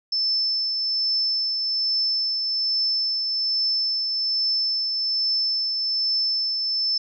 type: tone with tremolo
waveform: sine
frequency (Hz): 5280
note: E8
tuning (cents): +2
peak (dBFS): -19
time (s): 0.12-6.98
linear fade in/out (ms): 5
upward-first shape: triangle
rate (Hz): 1.2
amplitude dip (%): 35
effects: none